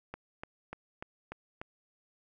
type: click train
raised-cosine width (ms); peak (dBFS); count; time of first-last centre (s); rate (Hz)
0.5; -25; 6; 0.14-1.615; 3.39
effects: none